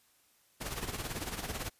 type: noise with tremolo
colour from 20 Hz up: pink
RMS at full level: -36 dBFS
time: 0.6-1.7 s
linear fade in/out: 20 ms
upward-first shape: sine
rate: 18 Hz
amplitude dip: 65%
effects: white hiss -68 dBFS RMS until 1.79 s + resampled to 32000 Hz